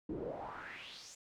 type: noise with band-pass filter sweep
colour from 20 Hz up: brown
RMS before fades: -45 dBFS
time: 0.09-1.15 s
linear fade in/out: 5 ms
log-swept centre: 290 to 7300 Hz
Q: 4.1
effects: none